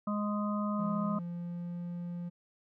harmonic tone, 207.7 Hz, G#3, in tune, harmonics 1 / 3 / 5 / 6, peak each -31 / -40 / -41 / -39 dBFS, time 0.07-1.19 s, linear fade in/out 5 ms
triangle tone with pitch glide, 172.8 to 174.1 Hz, F3 to F3, -18 to -5 cents, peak -34 dBFS, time 0.78-2.3 s, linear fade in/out 20 ms, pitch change +13 cents, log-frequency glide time 1.25-1.8 s
effects none

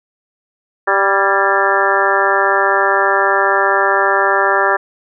harmonic tone with a mistuned harmonic, 196 Hz, G3, in tune, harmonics 2 / 3 / 4 / 5 / 6 / 7 / 8 / 9, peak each -19 / -19 / -19 / -19 / -19 / -19 / -19 / -19 dBFS, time 0.87-4.77 s, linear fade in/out 10 ms, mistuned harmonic 8, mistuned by +66 cents, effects none

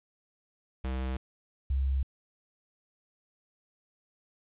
square / sine tone pair in turn, 64.8 / 67.13 Hz, C2 / C2, -16 / +45 cents, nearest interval minor second, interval 61 cents, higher second, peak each -31 / -25 dBFS, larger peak second, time 0.84-1.17 / 1.7-2.03 s, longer neither, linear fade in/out 5 ms, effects resampled to 8000 Hz + 10-bit

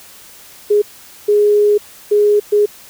sine tone bursts at uneven times, 415.3 Hz, G#4, in tune, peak -8 dBFS, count 4, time 0.7-0.82 / 1.28-1.78 / 2.11-2.4 / 2.52-2.66 s, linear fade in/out 10 ms, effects white hiss -40 dBFS RMS until 2.89 s

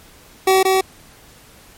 25% pulse tone with echo, 379.8 Hz, F#4, 45 cents sharp, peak -7 dBFS, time 0.47-0.63 s, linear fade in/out 5 ms, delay 180 ms, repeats 1, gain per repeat -2 dB, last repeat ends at 0.81 s, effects pink hiss -46 dBFS RMS until 1.77 s + MP3 64 kbps

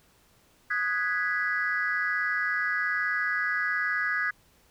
sine chord, G# minor seventh, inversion second, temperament equal, 1244.5 / 1480 / 1661.2 / 1975.5 Hz, D#6 / F#6 / G#6 / B6, 0 / 0 / 0 / 0 cents, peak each -33 / -32 / -27 / -31 dBFS, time 0.7-4.31 s, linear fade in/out 10 ms, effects tanh soft clip ceiling -17 dBFS + pink hiss -62 dBFS RMS until 4.7 s

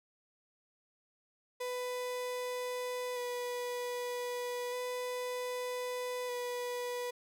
35% pulse tone with vibrato, 493.9 Hz, B4, in tune, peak -34 dBFS, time 1.6-7.11 s, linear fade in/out 10 ms, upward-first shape square, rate 0.32 Hz, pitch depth 13 cents each way, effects none

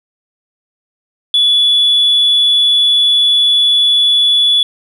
sine tone, 3428 Hz, A7, 46 cents flat, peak -6 dBFS, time 1.34-4.63 s, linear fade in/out 2 ms, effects tanh soft clip ceiling -4 dBFS + 8-bit

